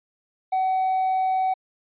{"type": "tone", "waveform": "triangle", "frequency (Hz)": 754, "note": "F#5", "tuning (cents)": 32, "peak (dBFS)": -17, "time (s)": [0.52, 1.54], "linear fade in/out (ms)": 10, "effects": ["tanh soft clip ceiling -14 dBFS", "resampled to 8000 Hz"]}